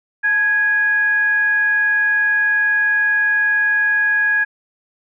sine tone with frequency modulation, 1661.2 Hz, G#6, in tune, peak -13 dBFS, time 0.23-4.45 s, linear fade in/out 20 ms, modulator 784 Hz, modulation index 0.23, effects none

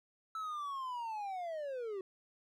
triangle linear sweep, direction down, 1321 to 370 Hz, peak -36 dBFS, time 0.35-2.01 s, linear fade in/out 2 ms, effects none

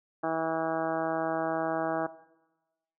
harmonic tone, 162 Hz, E3, 30 cents flat, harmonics 1 / 2 / 3 / 4 / 5 / 6 / 7 / 8 / 9 / 10, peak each -44 / -33 / -39 / -32 / -33 / -43 / -38 / -41 / -43 / -44 dBFS, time 0.23-2.07 s, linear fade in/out 10 ms, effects noise-tail reverb RT60 1.0 s tail -17 dB re dry

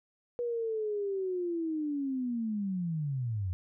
sine linear sweep, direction down, 485.5 to 86 Hz, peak -30 dBFS, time 0.39-3.53 s, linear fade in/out 0 ms, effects none

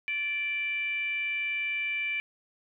sine tone with frequency modulation, 2347 Hz, D7, 2 cents flat, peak -28 dBFS, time 0.08-2.2 s, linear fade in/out 0 ms, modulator 606 Hz, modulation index 0.45, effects none

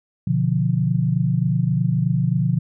sine chord, B diminished, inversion none, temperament equal, 123.47 / 146.83 / 174.61 Hz, B2 / D3 / F3, 0 / 0 / 0 cents, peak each -21 dBFS, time 0.27-2.59 s, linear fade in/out 5 ms, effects none

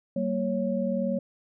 sine tone cluster, 192.3 / 232.9 / 552 Hz, G3 / A#3 / C#5, -33 / -1 / -7 cents, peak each -29 dBFS, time 0.16-1.19 s, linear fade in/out 5 ms, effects none

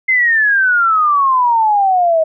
sine exponential sweep, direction down, 2093 to 628 Hz, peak -9 dBFS, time 0.08-2.24 s, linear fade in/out 10 ms, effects none

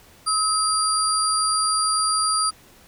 sine tone cluster, 1279 / 4757 / 9450 Hz, D#6 / D8 / D9, +47 / +21 / +10 cents, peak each -22 / -23 / -24 dBFS, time 0.26-2.51 s, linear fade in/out 20 ms, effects pink hiss -51 dBFS RMS until 2.87 s

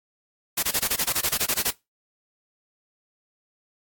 white noise bursts, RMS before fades -23 dBFS, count 14, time 0.57-1.709 s, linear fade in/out 10 ms, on 60 ms, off 23 ms, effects noise-tail reverb RT60 0.2 s tail -20 dB re dry + AAC 64 kbps

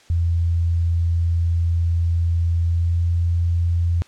sine tone with pitch glide, 84.5 to 85.43 Hz, E2 to F2, +43 to -38 cents, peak -16 dBFS, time 0.1-4.02 s, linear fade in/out 0 ms, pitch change +19 cents, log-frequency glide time 2.68-3.03 s, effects white hiss -51 dBFS RMS until 4.07 s + low-pass 6000 Hz 12 dB/octave

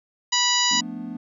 harmonic tone, 980 Hz, B5, 14 cents flat, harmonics 1 / 2 / 3 / 4 / 5 / 6 / 7, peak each -26 / -27 / -25 / -25 / -25 / -30 / -25 dBFS, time 0.32-0.81 s, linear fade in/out 10 ms
triangle chord, B half-diminished seventh, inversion second, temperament equal, 174.61 / 220 / 246.9 / 293.7 Hz, F3 / A3 / B3 / D4, 0 / 0 / 0 / 0 cents, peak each -37 / -33 / -32 / -35 dBFS, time 0.71-1.17 s, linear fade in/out 5 ms
effects none

